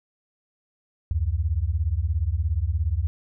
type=beating tone pair; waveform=sine; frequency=71.4 / 88.4 Hz; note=D2 / F2; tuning=-48 / +22 cents; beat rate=17 Hz; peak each=-24 dBFS; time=1.11-3.07 s; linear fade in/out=0 ms; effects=none